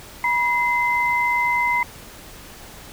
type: tone pair together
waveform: sine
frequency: 969.5 / 2062 Hz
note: B5 / C7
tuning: -32 / -26 cents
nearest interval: octave + minor second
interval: 1306 cents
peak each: -20 dBFS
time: 0.24-1.83 s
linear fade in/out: 2 ms
effects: pink hiss -41 dBFS RMS until 2.92 s